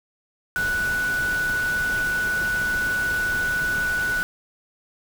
sine tone in noise, 1480 Hz, F#6, in tune, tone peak -21 dBFS, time 0.56-4.23 s, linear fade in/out 0 ms, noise pink, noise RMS -33 dBFS, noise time 0.56-4.23 s, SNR +9 dB, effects none

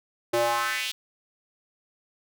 square tone with high-pass filter sweep, 117.8 Hz, A#2, 19 cents sharp, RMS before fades -26 dBFS, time 0.33-0.92 s, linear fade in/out 10 ms, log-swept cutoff 420 to 3500 Hz, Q 2.8, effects none

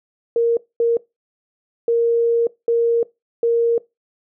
sine tone bursts at uneven times, 466.2 Hz, A#4, in tune, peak -13 dBFS, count 5, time 0.36-0.57 / 0.8-0.97 / 1.88-2.47 / 2.68-3.03 / 3.43-3.78 s, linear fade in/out 2 ms, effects noise-tail reverb RT60 0.2 s tail -21 dB re dry

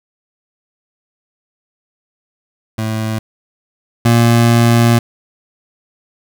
25% pulse tone pair in turn, 110 / 117.34 Hz, A2 / A#2, 0 / +12 cents, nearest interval minor second, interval 112 cents, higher second, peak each -13 / -4 dBFS, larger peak second, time 2.78-3.19 / 4.05-4.99 s, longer second, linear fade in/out 5 ms, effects none

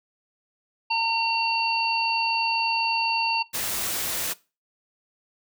harmonic tone, 912 Hz, A#5, 38 cents flat, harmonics 1 / 3 / 5, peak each -24 / -25 / -29 dBFS, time 0.9-3.43 s, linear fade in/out 10 ms
white noise, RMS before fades -28 dBFS, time 3.53-4.34 s, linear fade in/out 20 ms
effects noise-tail reverb RT60 0.3 s tail -21 dB re dry

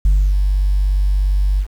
sine tone with ADSR envelope, 48.53 Hz, G1, 17 cents flat, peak -6 dBFS, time 0.05-1.67 s, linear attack 4 ms, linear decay 280 ms, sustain -5 dB, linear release 79 ms, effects tanh soft clip ceiling -8 dBFS + 7-bit

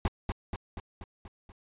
brown noise with echo, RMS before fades -26 dBFS, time 0.05-0.08 s, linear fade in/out 2 ms, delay 240 ms, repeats 6, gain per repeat -4 dB, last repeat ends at 1.52 s, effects resampled to 8000 Hz

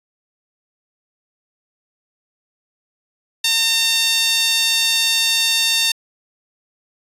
sawtooth tone with high-pass filter, 909 Hz, A#5, 44 cents flat, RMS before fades -17 dBFS, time 3.44-5.92 s, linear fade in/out 5 ms, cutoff 3500 Hz, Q 2.2, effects resampled to 32000 Hz

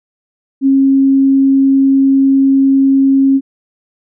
sine tone, 271 Hz, C#4, 39 cents flat, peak -6 dBFS, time 0.61-3.41 s, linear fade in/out 50 ms, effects none

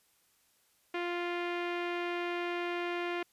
sawtooth tone with low-pass filter, 349.2 Hz, F4, in tune, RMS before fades -35 dBFS, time 0.94-3.23 s, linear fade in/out 5 ms, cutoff 2500 Hz, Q 2.2, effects white hiss -70 dBFS RMS until 3.32 s + resampled to 32000 Hz

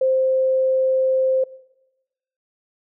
sine tone, 523.3 Hz, C5, in tune, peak -15 dBFS, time 0.01-1.44 s, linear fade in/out 5 ms, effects noise-tail reverb RT60 1.0 s tail -21 dB re dry

